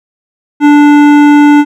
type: tone with hard clipping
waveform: triangle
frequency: 292.8 Hz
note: D4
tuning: 5 cents flat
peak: -3 dBFS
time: 0.6-1.65 s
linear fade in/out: 50 ms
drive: 18 dB
effects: none